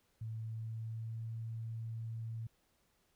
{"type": "tone with pitch glide", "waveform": "sine", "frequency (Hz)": [111.4, 113.28], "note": ["A2", "A#2"], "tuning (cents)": [22, -49], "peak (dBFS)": -39, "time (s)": [0.21, 2.47], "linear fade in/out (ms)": 5, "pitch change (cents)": 29, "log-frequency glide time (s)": [0.38, 1.31], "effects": ["pink hiss -75 dBFS RMS until 3.15 s"]}